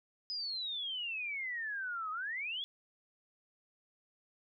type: exponential two-way sweep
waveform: sine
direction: down then up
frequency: 5060 to 1235 to 3455 Hz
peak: -36 dBFS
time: 0.3-2.64 s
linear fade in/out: 0 ms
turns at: 2.11 s
effects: none

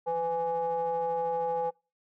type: ring-modulated tone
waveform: triangle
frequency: 165.4 Hz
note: E3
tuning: 6 cents sharp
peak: -22 dBFS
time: 0.06-1.71 s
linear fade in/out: 20 ms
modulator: 668 Hz
effects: noise-tail reverb RT60 0.3 s tail -25 dB re dry

